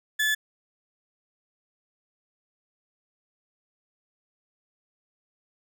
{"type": "tone", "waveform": "35% pulse", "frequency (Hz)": 1728, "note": "A6", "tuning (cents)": -32, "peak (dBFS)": -20, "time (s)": [0.19, 0.35], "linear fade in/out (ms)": 10, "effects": []}